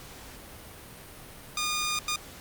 10% pulse tone bursts at uneven times, 1219 Hz, D#6, 36 cents flat, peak -19 dBFS, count 2, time 1.57-1.99 / 2.08-2.16 s, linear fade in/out 2 ms, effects pink hiss -46 dBFS RMS until 2.4 s + Opus 48 kbps

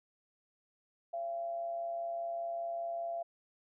sine tone with amplitude modulation, 680 Hz, F5, 46 cents flat, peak -33 dBFS, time 1.13-3.23 s, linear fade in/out 10 ms, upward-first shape sine, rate 125 Hz, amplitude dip 40%, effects none

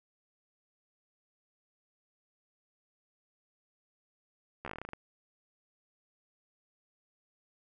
slowing click train, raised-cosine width 0.5 ms, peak -25 dBFS, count 12, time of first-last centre 4.65-4.934 s, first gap 13 ms, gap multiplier 1.13, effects none

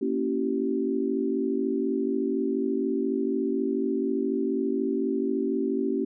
sine chord, A# diminished seventh, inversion none, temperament equal with one note detuned, 233.1 / 277.2 / 329.6 / 383.9 Hz, A#3 / C#4 / E4 / G4, 0 / 0 / 0 / -36 cents, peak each -30 / -28 / -33 / -28 dBFS, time 0.01-6.05 s, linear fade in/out 10 ms, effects none

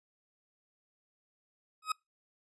40% pulse tone with exponential growth, 1266 Hz, D#6, 30 cents sharp, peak -25 dBFS, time 1.82-1.92 s, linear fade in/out 5 ms, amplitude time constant 21 ms, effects noise-tail reverb RT60 0.2 s tail -26 dB re dry + resampled to 24000 Hz

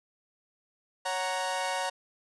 sawtooth chord, F# major, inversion second, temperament equal, 554.4 / 740 / 932.3 Hz, C#5 / F#5 / A#5, 0 / 0 / 0 cents, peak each -31 / -30 / -29 dBFS, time 1.05-1.9 s, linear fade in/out 10 ms, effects resampled to 24000 Hz

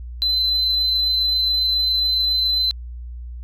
sine tone with amplitude modulation, 4048 Hz, B7, 42 cents sharp, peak -14 dBFS, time 0.22-2.71 s, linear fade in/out 0 ms, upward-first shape sine, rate 27.3 Hz, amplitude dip 25%, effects tanh soft clip ceiling -13 dBFS + added 60 Hz sine -30 dBFS peak until 3.43 s

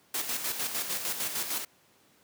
white noise with tremolo, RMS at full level -31 dBFS, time 0.14-1.65 s, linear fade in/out 5 ms, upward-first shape square, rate 6.6 Hz, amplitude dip 50%, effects pink hiss -63 dBFS RMS until 2.23 s + high-pass 150 Hz 12 dB/octave

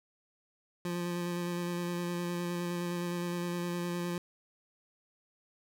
25% pulse tone with vibrato, 174.61 Hz, F3, in tune, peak -29 dBFS, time 0.85-4.18 s, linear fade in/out 2 ms, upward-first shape square, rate 9.7 Hz, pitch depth 12 cents each way, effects none

